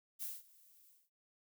violet noise with ADSR envelope, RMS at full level -41 dBFS, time 0.19-1.1 s, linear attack 34 ms, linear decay 200 ms, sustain -24 dB, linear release 210 ms, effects none

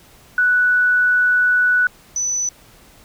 sine tone pair in turn, 1480 / 5985 Hz, F#6 / F#8, 0 / +19 cents, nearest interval 2 octaves, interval 2419 cents, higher second, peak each -12 / -18 dBFS, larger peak first, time 0.38-1.87 / 2.16-2.49 s, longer first, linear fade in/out 2 ms, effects pink hiss -48 dBFS RMS until 3.04 s

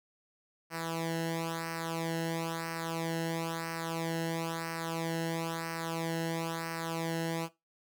sawtooth tone with flanger, 164.81 Hz, E3, in tune, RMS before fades -35 dBFS, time 0.7-7.49 s, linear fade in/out 50 ms, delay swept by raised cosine 0.28 to 0.85 ms, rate 1 Hz, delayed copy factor -0.8, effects noise-tail reverb RT60 0.2 s tail -17 dB re dry

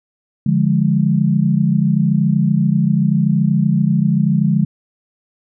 sine chord, D diminished, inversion none, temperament equal, 146.83 / 174.61 / 207.7 Hz, D3 / F3 / Ab3, 0 / 0 / 0 cents, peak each -16 dBFS, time 0.46-4.65 s, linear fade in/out 5 ms, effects none

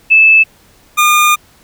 sine / 25% pulse tone pair in turn, 2622 / 1212.7 Hz, E7 / D#6, -10 / -45 cents, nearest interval octave + minor second, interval 1335 cents, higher first, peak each -3 dBFS, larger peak neither, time 0.1-0.44 / 0.97-1.36 s, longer second, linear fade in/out 20 ms, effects pink hiss -47 dBFS RMS until 1.63 s

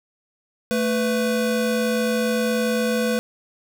square tone pair together, 221.6 / 497.5 Hz, A3 / B4, +13 / +13 cents, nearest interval octave + major second, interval 1400 cents, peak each -23 dBFS, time 0.71-3.19 s, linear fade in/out 0 ms, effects none

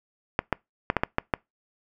clicks, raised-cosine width 0.5 ms, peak -6 dBFS, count 7, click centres 0.391 / 0.527 / 0.901 / 0.967 / 1.035 / 1.184 / 1.338 s, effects noise-tail reverb RT60 0.2 s tail -26 dB re dry

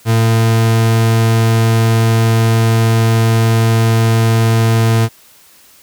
40% pulse tone, 113.2 Hz, A2, 50 cents sharp, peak -8 dBFS, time 0.05-5.09 s, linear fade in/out 50 ms, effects white hiss -45 dBFS RMS until 5.82 s

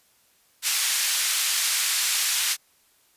white band-pass noise, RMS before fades -24 dBFS, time 0.62-2.57 s, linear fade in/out 50 ms, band 1700 to 9600 Hz, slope 12 dB/octave, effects white hiss -62 dBFS RMS until 3.16 s + resampled to 32000 Hz

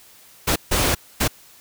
pink noise bursts at uneven times, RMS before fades -19 dBFS, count 3, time 0.47-0.56 / 0.71-0.95 / 1.2-1.28 s, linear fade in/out 10 ms, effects white hiss -49 dBFS RMS until 1.6 s

